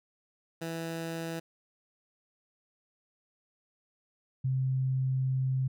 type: tone pair in turn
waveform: 15% pulse / sine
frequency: 164.81 / 131.18 Hz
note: E3 / C3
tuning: 0 / +5 cents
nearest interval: major third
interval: 395 cents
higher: first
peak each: -28 / -26 dBFS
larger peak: second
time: 0.61-1.4 / 4.44-5.68 s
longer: second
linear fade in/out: 10 ms
effects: none